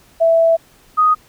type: tone pair in turn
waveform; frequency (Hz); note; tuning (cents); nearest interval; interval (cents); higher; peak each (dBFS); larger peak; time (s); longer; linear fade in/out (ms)
sine; 660 / 1245.9; E5 / D#6; +2 / +2; major seventh; 1100; second; -9; neither; 0.2-0.57 / 0.97-1.15; first; 20
effects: pink hiss -50 dBFS RMS until 1.28 s